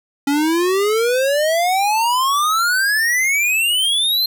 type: exponential sweep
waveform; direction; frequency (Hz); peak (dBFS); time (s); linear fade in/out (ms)
square; up; 277.2 to 4189; -15; 0.27-4.26; 5
effects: none